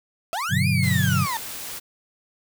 35% pulse linear two-way sweep, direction up then down, 622.3 to 2489 to 877 Hz, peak -23 dBFS, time 0.33-1.37 s, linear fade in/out 0 ms, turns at 0.68 s
sine chord, G major seventh, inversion none, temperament equal, 98 / 123.47 / 146.83 / 185 Hz, G2 / B2 / D3 / F#3, 0 / 0 / 0 / 0 cents, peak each -24 dBFS, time 0.49-1.27 s, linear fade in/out 50 ms
white noise, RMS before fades -34 dBFS, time 0.82-1.8 s, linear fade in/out 20 ms
effects none

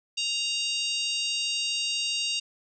harmonic tone with a mistuned harmonic, 932.3 Hz, A#5, in tune, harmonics 3 / 4 / 5 / 6 / 7 / 8 / 9, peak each -29 / -33 / -33 / -39 / -39 / -42 / -42 dBFS, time 0.17-2.4 s, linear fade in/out 10 ms, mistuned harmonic 8, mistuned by +29 cents, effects none

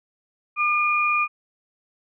sine tone pair together, 1205.4 / 2429 Hz, D6 / D#7, +45 / -42 cents, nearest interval octave, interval 1213 cents, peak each -21 dBFS, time 0.56-1.28 s, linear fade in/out 50 ms, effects none

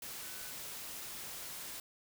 sine tone in noise, 1500 Hz, F#6, 23 cents sharp, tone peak -56 dBFS, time 0.23-0.52 s, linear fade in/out 2 ms, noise white, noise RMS -45 dBFS, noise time 0.02-1.8 s, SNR -14 dB, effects none

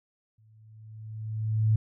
sine tone with exponential growth, 109.2 Hz, A2, 13 cents flat, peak -18 dBFS, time 0.38-1.76 s, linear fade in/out 5 ms, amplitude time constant 300 ms, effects none

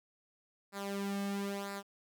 sawtooth tone with flanger, 199.2 Hz, G3, 28 cents sharp, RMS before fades -38 dBFS, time 0.72-1.83 s, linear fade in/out 50 ms, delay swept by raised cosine 0.32 to 2.12 ms, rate 1 Hz, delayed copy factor -0.7, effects none

